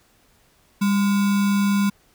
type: tone with sample-and-hold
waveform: sine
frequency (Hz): 200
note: G3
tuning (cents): +35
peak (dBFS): -16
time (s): 0.81-1.9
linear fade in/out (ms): 10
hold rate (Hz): 1225
effects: pink hiss -59 dBFS RMS until 2.14 s